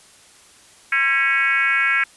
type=tone with frequency modulation; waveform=sine; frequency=1930 Hz; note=B6; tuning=40 cents flat; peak=-15 dBFS; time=0.92-2.04 s; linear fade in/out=5 ms; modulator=290 Hz; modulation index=1.8; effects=white hiss -49 dBFS RMS until 2.16 s + resampled to 24000 Hz